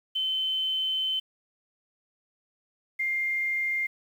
sine tone pair in turn, 3067 / 2109 Hz, G7 / C7, -38 / +13 cents, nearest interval tritone, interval 649 cents, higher first, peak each -25 dBFS, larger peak neither, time 0.15-1.2 / 2.99-3.87 s, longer first, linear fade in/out 10 ms, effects 9-bit

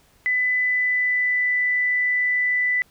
sine tone with pitch glide, 2001 to 1988.3 Hz, B6 to B6, +22 to +11 cents, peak -18 dBFS, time 0.26-2.82 s, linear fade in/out 0 ms, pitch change -11 cents, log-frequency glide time 0.51-1.5 s, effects pink hiss -58 dBFS RMS until 2.9 s

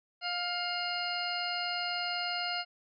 harmonic tone with a mistuned harmonic, 708 Hz, F5, 23 cents sharp, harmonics 1 / 2 / 3 / 4 / 6 / 7, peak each -37 / -38 / -41 / -38 / -38 / -41 dBFS, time 0.21-2.65 s, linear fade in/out 50 ms, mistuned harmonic 2, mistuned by -16 cents, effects none

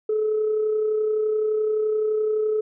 sine tone with amplitude modulation, 430.4 Hz, A4, 38 cents flat, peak -17 dBFS, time 0.09-2.61 s, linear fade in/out 5 ms, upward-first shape sine, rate 31.7 Hz, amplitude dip 35%, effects tanh soft clip ceiling -15 dBFS

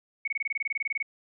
sine tone bursts, 2217 Hz, C#7, in tune, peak -26 dBFS, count 16, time 0.25-1.027 s, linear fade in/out 5 ms, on 27 ms, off 23 ms, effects none

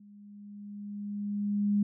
sine tone with level ramp, 204.7 Hz, G#3, 25 cents flat, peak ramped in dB -51 to -22 dBFS, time 0-1.83 s, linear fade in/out 5 ms, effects none

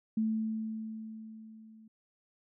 sine tone with level ramp, 220 Hz, A3, in tune, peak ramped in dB -26 to -53 dBFS, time 0.17-1.88 s, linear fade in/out 5 ms, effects none

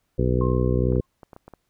harmonic tone, 62.3 Hz, B1, 16 cents sharp, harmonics 1 / 2 / 3 / 4 / 5 / 6 / 7 / 8, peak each -24 / -23 / -28 / -29 / -32 / -27 / -30 / -29 dBFS, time 0.18-1.01 s, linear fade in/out 10 ms
sine tone with exponential decay, 1066 Hz, C6, 32 cents sharp, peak -28 dBFS, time 0.41-1.06 s, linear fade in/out 2 ms, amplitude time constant 140 ms
clicks, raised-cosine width 1 ms, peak -28 dBFS, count 7, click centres 0.924 / 0.958 / 1.232 / 1.332 / 1.364 / 1.48 / 1.537 s
effects pink hiss -73 dBFS RMS until 1.69 s

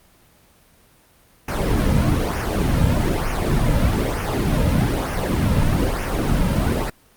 brown noise with flanger, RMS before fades -19 dBFS, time 1.48-6.9 s, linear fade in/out 5 ms, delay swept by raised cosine 0.24 to 2.74 ms, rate 1.1 Hz, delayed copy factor -0.65, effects pink hiss -54 dBFS RMS until 7.16 s + Opus 32 kbps

